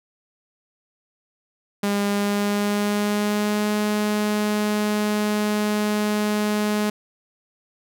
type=tone with pitch glide; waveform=sawtooth; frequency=202.6 to 210 Hz; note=G#3 to G#3; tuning=-43 to +19 cents; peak=-16 dBFS; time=1.83-6.9 s; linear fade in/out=5 ms; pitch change=+62 cents; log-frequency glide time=2.07-3.72 s; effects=none

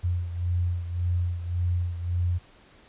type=beating tone pair; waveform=sine; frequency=87.6 / 89.4 Hz; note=F2 / F2; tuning=+6 / +41 cents; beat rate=1.8 Hz; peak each=-25 / -31 dBFS; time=0.03-2.39 s; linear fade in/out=20 ms; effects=pink hiss -55 dBFS RMS until 2.88 s + resampled to 8000 Hz

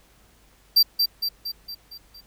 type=tone with echo; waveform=square; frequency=4700 Hz; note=D8; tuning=1 cent sharp; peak=-13 dBFS; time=0.76-0.83 s; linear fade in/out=10 ms; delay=230 ms; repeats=6; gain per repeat=-5 dB; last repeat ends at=2.21 s; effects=added 50 Hz sine -58 dBFS peak until 2.26 s + pink hiss -58 dBFS RMS until 2.26 s

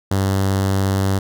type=tone with notch filter; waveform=sawtooth; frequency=97 Hz; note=G2; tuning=18 cents flat; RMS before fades=-18 dBFS; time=0.11-1.19 s; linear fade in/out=5 ms; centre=2400 Hz; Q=1.9; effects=none

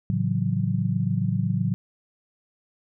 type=chord; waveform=sine; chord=F# minor seventh; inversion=first; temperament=just; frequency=111 / 138.75 / 166.5 / 185 Hz; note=A2 / C#3 / E3 / F#3; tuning=+16 / +2 / +18 / 0 cents; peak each=-26 / -27 / -29 / -26 dBFS; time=0.1-1.74 s; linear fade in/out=0 ms; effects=none

